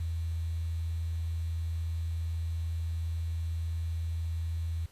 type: tone with quantisation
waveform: sine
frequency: 82.41 Hz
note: E2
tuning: in tune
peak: -30 dBFS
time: 0-4.86 s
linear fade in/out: 5 ms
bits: 9
effects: pink hiss -61 dBFS RMS until 4.91 s + resampled to 32000 Hz